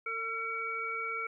harmonic tone, 453 Hz, A#4, 50 cents flat, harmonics 1 / 3 / 5, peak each -43 / -36 / -36 dBFS, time 0.06-1.27 s, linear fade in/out 5 ms, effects 12-bit

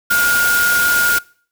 sine tone in noise, 1425 Hz, F6, 34 cents sharp, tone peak -12 dBFS, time 0.1-1.19 s, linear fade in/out 10 ms, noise white, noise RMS -20 dBFS, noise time 0.1-1.19 s, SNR +5 dB, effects noise-tail reverb RT60 0.5 s tail -24 dB re dry

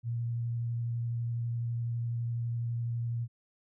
sine tone with vibrato, 117.7 Hz, A#2, 17 cents sharp, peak -30 dBFS, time 0.03-3.28 s, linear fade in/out 50 ms, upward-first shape square, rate 12 Hz, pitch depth 9 cents each way, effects none

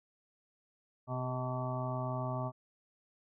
harmonic tone with a mistuned harmonic, 126.9 Hz, B2, 47 cents sharp, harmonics 1 / 2 / 3 / 5 / 6 / 7 / 8 / 9, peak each -36 / -43 / -48 / -40 / -48 / -44 / -52 / -43 dBFS, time 1.07-2.52 s, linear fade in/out 50 ms, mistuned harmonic 3, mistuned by +30 cents, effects none

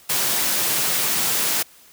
white high-pass noise, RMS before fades -21 dBFS, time 0.09-1.63 s, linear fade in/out 10 ms, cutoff 110 Hz, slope 96 dB/octave, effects white hiss -50 dBFS RMS until 1.92 s

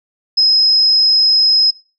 sine tone, 5110 Hz, D#8, 45 cents sharp, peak -8 dBFS, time 0.37-1.71 s, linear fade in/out 10 ms, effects noise-tail reverb RT60 0.3 s tail -19 dB re dry

